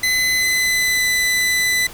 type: tone with pitch glide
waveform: sawtooth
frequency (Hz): 2025 to 2001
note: B6 to B6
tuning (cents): +43 to +22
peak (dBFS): -12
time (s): 0.03-1.87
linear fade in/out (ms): 5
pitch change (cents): -21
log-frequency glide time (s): 0.39-1.08
effects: pink hiss -37 dBFS RMS until 1.93 s